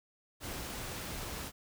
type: noise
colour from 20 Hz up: pink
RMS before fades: -41 dBFS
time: 0.4-1.52 s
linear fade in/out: 50 ms
effects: none